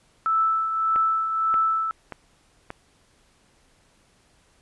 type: tone with tremolo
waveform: sine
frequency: 1317 Hz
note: E6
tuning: 2 cents flat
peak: -17 dBFS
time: 0.26-1.91 s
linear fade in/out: 0 ms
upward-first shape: triangle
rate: 1.7 Hz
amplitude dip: 55%
type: click train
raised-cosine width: 0.5 ms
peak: -18 dBFS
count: 4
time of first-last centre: 0.96-2.704 s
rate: 1.72 Hz
effects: pink hiss -61 dBFS RMS until 4.61 s + resampled to 24000 Hz